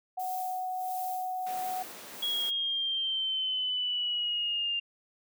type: tone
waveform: sine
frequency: 740 Hz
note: F#5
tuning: in tune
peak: -31 dBFS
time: 0.17-1.83 s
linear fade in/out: 10 ms
type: noise with tremolo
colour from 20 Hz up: violet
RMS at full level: -42 dBFS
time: 0.19-2.51 s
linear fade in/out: 10 ms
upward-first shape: sine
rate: 1.5 Hz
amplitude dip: 75%
type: noise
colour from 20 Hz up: pink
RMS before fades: -45 dBFS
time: 1.46-2.5 s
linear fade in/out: 10 ms
type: exponential sweep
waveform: sine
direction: down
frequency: 3322 to 2793 Hz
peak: -28 dBFS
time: 2.22-4.8 s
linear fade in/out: 10 ms
effects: high-pass 300 Hz 12 dB/octave